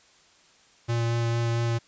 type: tone with vibrato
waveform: square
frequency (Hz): 116.9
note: A#2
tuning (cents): +5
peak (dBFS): -24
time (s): 0.88-1.79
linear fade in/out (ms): 20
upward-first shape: sine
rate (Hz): 4.4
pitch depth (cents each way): 10
effects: white hiss -58 dBFS RMS until 1.87 s + resampled to 16000 Hz